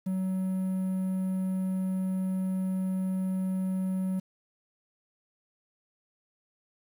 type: tone with quantisation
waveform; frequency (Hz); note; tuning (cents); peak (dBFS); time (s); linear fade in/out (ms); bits
triangle; 187.7; F#3; +25; -25; 0.06-4.2; 10; 9
effects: none